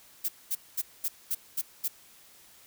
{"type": "noise bursts", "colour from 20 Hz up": "violet", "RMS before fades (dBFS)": -29, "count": 7, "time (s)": [0.24, 1.882], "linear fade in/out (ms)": 10, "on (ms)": 46, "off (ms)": 220, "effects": ["white hiss -56 dBFS RMS until 2.66 s"]}